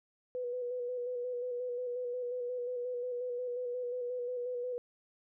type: tone with vibrato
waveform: sine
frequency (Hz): 493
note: B4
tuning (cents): -3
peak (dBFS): -34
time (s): 0.35-4.78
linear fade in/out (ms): 0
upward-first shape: square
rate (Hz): 5.6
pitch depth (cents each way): 26
effects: none